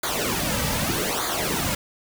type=noise with flanger; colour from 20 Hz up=pink; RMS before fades=-25 dBFS; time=0.03-1.75 s; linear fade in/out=5 ms; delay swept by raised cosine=0.36 to 2.86 ms; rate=0.82 Hz; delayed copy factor=-0.75; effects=none